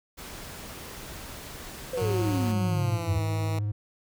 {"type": "noise", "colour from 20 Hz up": "pink", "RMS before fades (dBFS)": -41, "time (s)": [0.17, 2.53], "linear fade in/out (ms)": 20}
{"type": "exponential sweep", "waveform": "sine", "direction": "down", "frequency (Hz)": [527, 81.4], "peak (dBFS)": -27, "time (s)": [1.93, 3.19], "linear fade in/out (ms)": 5}
{"type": "tone with pitch glide", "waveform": "10% pulse", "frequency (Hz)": [182.6, 160.81], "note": ["F#3", "E3"], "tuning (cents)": [-23, -43], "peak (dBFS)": -24, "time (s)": [1.97, 3.59], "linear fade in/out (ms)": 5, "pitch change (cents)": -220, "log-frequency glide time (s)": [2.68, 3.23]}
{"type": "tone with vibrato", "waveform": "triangle", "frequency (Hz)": 104.2, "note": "G#2", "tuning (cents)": 6, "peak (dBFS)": -24, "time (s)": [2.01, 3.72], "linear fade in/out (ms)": 10, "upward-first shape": "triangle", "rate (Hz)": 18, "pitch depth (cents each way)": 42}
{"effects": []}